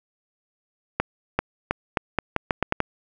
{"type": "accelerating click train", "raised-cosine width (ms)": 0.5, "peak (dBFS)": -5, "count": 10, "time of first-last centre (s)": [1, 2.803], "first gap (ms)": 390, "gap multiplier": 0.82, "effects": []}